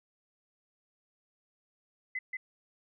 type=tone with echo; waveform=sine; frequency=2030 Hz; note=B6; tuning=47 cents sharp; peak=-32 dBFS; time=2.15-2.19 s; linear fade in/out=5 ms; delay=180 ms; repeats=1; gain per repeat=-2 dB; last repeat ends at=2.37 s; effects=none